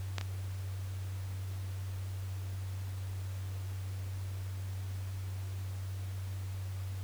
clicks, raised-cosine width 0.2 ms, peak -17 / -21 dBFS, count 2, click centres 0.183 / 0.212 s, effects added 95 Hz sine -36 dBFS peak until 7.03 s + pink hiss -53 dBFS RMS until 7.03 s

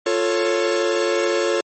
45% pulse tone cluster, 350.6 / 442.7 / 553 Hz, F4 / A4 / C#5, +7 / +11 / -4 cents, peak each -22 dBFS, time 0.06-1.61 s, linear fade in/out 5 ms, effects MP3 32 kbps

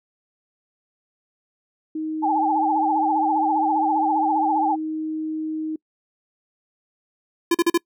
sine tone, 313.3 Hz, D#4, 12 cents sharp, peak -24 dBFS, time 1.95-5.76 s, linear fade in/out 5 ms
sine tone with vibrato, 820 Hz, G#5, 22 cents flat, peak -18 dBFS, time 2.22-4.76 s, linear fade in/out 20 ms, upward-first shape triangle, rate 15 Hz, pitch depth 140 cents each way
square tone bursts, 341 Hz, F4, 41 cents flat, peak -15 dBFS, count 4, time 7.51-7.777 s, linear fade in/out 5 ms, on 36 ms, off 41 ms
effects noise-tail reverb RT60 0.1 s tail -26 dB re dry

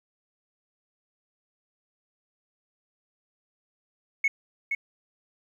sine tone with echo, 2200 Hz, C#7, 14 cents flat, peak -18 dBFS, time 4.24-4.28 s, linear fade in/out 5 ms, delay 470 ms, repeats 1, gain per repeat -6 dB, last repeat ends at 4.75 s, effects tanh soft clip ceiling -17 dBFS + 10-bit

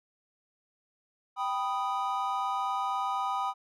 triangle chord, G augmented, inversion none, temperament equal, 784 / 987.8 / 1244.5 Hz, G5 / B5 / D#6, 0 / 0 / 0 cents, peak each -31 dBFS, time 1.36-3.54 s, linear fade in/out 50 ms, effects none

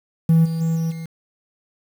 triangle tone with level steps, 163.4 Hz, E3, 15 cents flat, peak -8 / -19 / -15 / -17 / -26 dBFS, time 0.29-1.06 s, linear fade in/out 5 ms, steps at 0.44 / 0.6 / 0.75 / 0.9 s, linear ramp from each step 20 ms, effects tanh soft clip ceiling -6 dBFS + 7-bit

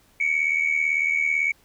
sine tone pair together, 2217 / 2295 Hz, C#7 / D7, 0 / -40 cents, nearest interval minor second, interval 60 cents, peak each -21 / -22 dBFS, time 0.2-1.52 s, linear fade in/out 5 ms, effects tanh soft clip ceiling -14 dBFS + pink hiss -59 dBFS RMS until 1.64 s

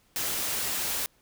white noise, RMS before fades -30 dBFS, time 0.16-1.06 s, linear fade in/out 0 ms, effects pink hiss -65 dBFS RMS until 1.21 s

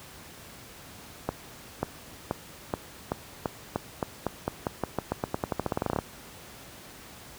accelerating click train, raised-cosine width 1 ms, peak -12 dBFS, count 28, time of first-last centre 1.29-5.988 s, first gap 540 ms, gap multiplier 0.89, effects pink hiss -47 dBFS RMS until 7.38 s + high-pass 60 Hz 12 dB/octave

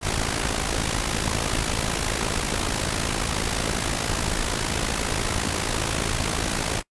pink noise with amplitude modulation, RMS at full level -22 dBFS, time 0.01-6.83 s, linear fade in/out 50 ms, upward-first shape sine, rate 54.6 Hz, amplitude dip 70%, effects noise-tail reverb RT60 0.1 s tail -23 dB re dry + resampled to 24000 Hz

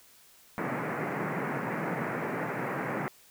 pink band-pass noise, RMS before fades -33 dBFS, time 0.58-3.08 s, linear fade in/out 0 ms, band 130 to 2200 Hz, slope 48 dB/octave, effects white hiss -58 dBFS RMS until 3.3 s

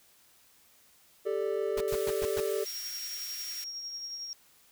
triangle chord, G suspended second, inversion none, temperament equal with one note detuned, 393.6 / 440 / 587.3 Hz, G4 / A4 / D5, +7 / 0 / 0 cents, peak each -30 / -30 / -34 dBFS, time 1.25-2.65 s, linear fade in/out 20 ms
pink noise bursts, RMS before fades -37 dBFS, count 5, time 1.77-2.405 s, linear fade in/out 5 ms, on 39 ms, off 110 ms
white high-pass noise, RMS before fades -43 dBFS, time 1.88-3.64 s, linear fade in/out 0 ms, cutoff 1500 Hz, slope 24 dB/octave
sine tone with tremolo, 5588 Hz, F8, in tune, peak -35 dBFS, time 2.66-4.33 s, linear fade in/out 0 ms, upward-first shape triangle, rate 11 Hz, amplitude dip 40%
effects white hiss -62 dBFS RMS until 4.71 s

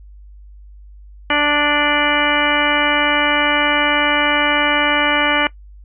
harmonic tone, 293.7 Hz, D4, in tune, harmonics 1 / 2 / 3 / 4 / 5 / 6 / 7 / 8 / 10, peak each -22 / -22 / -22 / -22 / -22 / -22 / -22 / -22 / -22 dBFS, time 1.3-5.47 s, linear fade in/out 2 ms, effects noise-tail reverb RT60 0.1 s tail -20 dB re dry + added 50 Hz sine -37 dBFS peak until 5.84 s

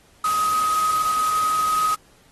sine tone in noise, 1260 Hz, D#6, 21 cents sharp, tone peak -18 dBFS, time 0.24-1.95 s, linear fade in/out 5 ms, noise white, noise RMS -31 dBFS, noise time 0.24-1.95 s, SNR +10 dB, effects pink hiss -56 dBFS RMS until 2.31 s + AAC 32 kbps

